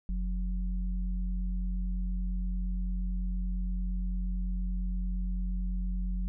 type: tone pair together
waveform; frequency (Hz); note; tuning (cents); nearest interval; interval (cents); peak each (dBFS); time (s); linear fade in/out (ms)
sine; 45.6 / 182.4; F#1 / F#3; -24 / -24; 2 octaves; 2400; -29 / -38; 0.09-6.28; 0
effects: none